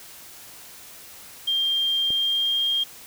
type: tone with pitch glide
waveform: sine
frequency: 3191 to 3217 Hz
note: G7 to G7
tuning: +30 to +44 cents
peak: -20 dBFS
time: 1.47-2.84 s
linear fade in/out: 10 ms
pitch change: +14 cents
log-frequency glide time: 2.04-2.65 s
type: click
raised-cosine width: 2 ms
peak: -25 dBFS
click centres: 2.105 s
effects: white hiss -44 dBFS RMS until 3.06 s